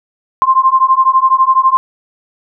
sine beating tone pair, 1046.5 / 1058.5 Hz, C6 / C6, 0 / +20 cents, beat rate 12 Hz, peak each -10 dBFS, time 0.42-1.77 s, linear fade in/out 0 ms, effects none

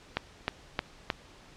click train, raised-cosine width 0.3 ms, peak -11 dBFS, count 4, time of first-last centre 0.17-1.102 s, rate 3.22 Hz, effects pink hiss -54 dBFS RMS until 1.56 s + low-pass 6000 Hz 12 dB/octave

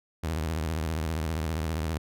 sawtooth tone with vibrato, 79.5 Hz, D#2, 38 cents sharp, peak -24 dBFS, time 0.23-1.98 s, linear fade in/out 10 ms, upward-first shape sine, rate 15 Hz, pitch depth 140 cents each way, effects none

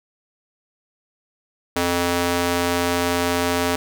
square tone with high-pass filter, 87.3 Hz, F2, in tune, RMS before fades -21 dBFS, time 1.76-3.76 s, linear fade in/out 5 ms, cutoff 300 Hz, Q 0.64, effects none

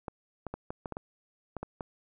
clicks, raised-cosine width 1 ms, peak -22 dBFS, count 10, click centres 0.082 / 0.467 / 0.54 / 0.705 / 0.858 / 0.923 / 0.969 / 1.567 / 1.63 / 1.808 s, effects none

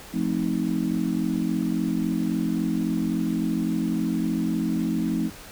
sine chord, F dominant seventh, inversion none, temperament just, 174.61 / 218.3 / 261.9 / 314.3 Hz, F3 / A3 / C4 / Eb4, 0 / -13 / +2 / +18 cents, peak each -28 / -27 / -28 / -28 dBFS, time 0.12-5.31 s, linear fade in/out 50 ms, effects pink hiss -43 dBFS RMS until 5.51 s

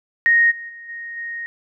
sine tone with level steps, 1864.7 Hz, A#6, in tune, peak -11 / -30 / -35 / -29 / -26 dBFS, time 0.26-1.46 s, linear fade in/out 0 ms, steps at 0.5 / 0.68 / 0.88 / 1.16 s, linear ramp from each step 20 ms, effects none

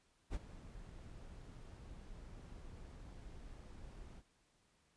brown noise with ADSR envelope, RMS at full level -39 dBFS, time 0.3-4.23 s, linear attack 45 ms, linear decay 32 ms, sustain -14 dB, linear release 59 ms, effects pink hiss -75 dBFS RMS until 4.96 s + resampled to 22050 Hz

